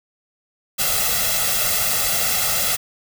white noise with comb filter, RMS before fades -20 dBFS, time 0.78-2.77 s, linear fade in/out 20 ms, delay 1.5 ms, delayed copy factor +0.9, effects none

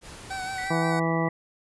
pink noise, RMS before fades -43 dBFS, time 0.01-0.72 s, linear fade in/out 50 ms
25% pulse tone with vibrato, 759 Hz, F#5, 44 cents sharp, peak -27 dBFS, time 0.3-1 s, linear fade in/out 10 ms, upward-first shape sine, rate 5.7 Hz, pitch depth 33 cents each way
sine tone, 1964 Hz, B6, 10 cents flat, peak -33 dBFS, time 0.58-1.29 s, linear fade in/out 2 ms
harmonic tone, 164.81 Hz, E3, in tune, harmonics 1 / 2 / 3 / 4 / 5 / 6 / 7, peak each -26 / -29 / -31 / -32 / -33 / -34 / -34 dBFS, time 0.7-1.29 s, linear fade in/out 10 ms
effects resampled to 24000 Hz

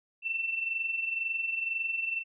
sine tone pair together, 2665 / 2687 Hz, E7 / E7, +18 / +33 cents, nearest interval unison, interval 15 cents, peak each -37 / -30 dBFS, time 0.22-2.24 s, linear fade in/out 50 ms, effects none

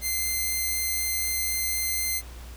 5% pulse tone, 2081 Hz, C7, 10 cents flat, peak -15 dBFS, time 0.01-2.22 s, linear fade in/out 50 ms, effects added 60 Hz sine -39 dBFS peak until 2.56 s + pink hiss -48 dBFS RMS until 2.56 s

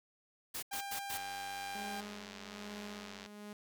white noise bursts, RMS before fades -41 dBFS, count 4, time 0.54-1.179 s, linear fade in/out 10 ms, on 87 ms, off 97 ms
sawtooth tone, 797 Hz, G5, 28 cents sharp, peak -37 dBFS, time 0.71-2.01 s, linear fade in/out 10 ms
click train, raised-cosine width 0.2 ms, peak -30 dBFS, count 204, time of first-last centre 1.14-3.261 s, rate 95.7 Hz
sawtooth tone with tremolo, 207.7 Hz, G#3, in tune, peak -40 dBFS, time 1.75-3.53 s, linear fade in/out 2 ms, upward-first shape sine, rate 1.2 Hz, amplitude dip 60%
effects none

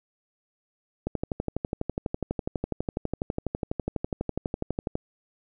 click train, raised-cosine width 2 ms, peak -14 dBFS, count 48, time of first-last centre 1.07-4.954 s, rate 12.1 Hz, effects none

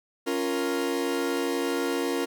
40% pulse chord, Bb minor, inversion first, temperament equal, 277.2 / 349.2 / 466.2 Hz, Db4 / F4 / Bb4, 0 / 0 / 0 cents, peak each -29 dBFS, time 0.26-2.26 s, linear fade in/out 20 ms, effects none

